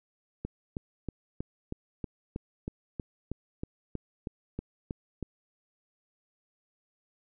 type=click train; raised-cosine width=3 ms; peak=-21 dBFS; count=16; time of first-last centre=0.45-5.227 s; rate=3.14 Hz; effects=none